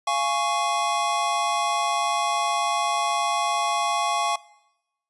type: chord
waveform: square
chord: Db major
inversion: first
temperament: just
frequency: 693 / 831.5 / 1108.7 Hz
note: F5 / Ab5 / Db6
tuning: -14 / +2 / 0 cents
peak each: -28 / -27 / -25 dBFS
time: 0.07-4.36 s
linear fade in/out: 5 ms
effects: noise-tail reverb RT60 0.9 s tail -21 dB re dry + resampled to 24000 Hz